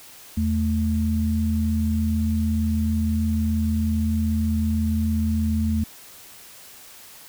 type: tone pair together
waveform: sine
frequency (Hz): 81.9 / 219.2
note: E2 / A3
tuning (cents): -11 / -6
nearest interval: octave + perfect fourth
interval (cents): 1705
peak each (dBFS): -22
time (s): 0.37-5.84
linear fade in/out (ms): 5
effects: white hiss -45 dBFS RMS until 7.28 s